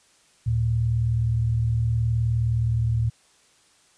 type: tone pair together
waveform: sine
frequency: 75.08 / 114.4 Hz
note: D2 / A#2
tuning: +39 / -32 cents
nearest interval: perfect fifth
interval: 729 cents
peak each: -28 / -20 dBFS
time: 0.46-3.1 s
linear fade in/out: 10 ms
effects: white hiss -59 dBFS RMS until 3.97 s + resampled to 22050 Hz